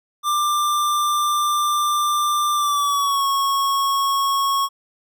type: tone with pitch glide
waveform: square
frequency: 1187 to 1101.1 Hz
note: D6 to C#6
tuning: +18 to -12 cents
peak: -18 dBFS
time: 0.23-4.69 s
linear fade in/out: 50 ms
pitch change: -130 cents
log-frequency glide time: 2.54-3.25 s
effects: none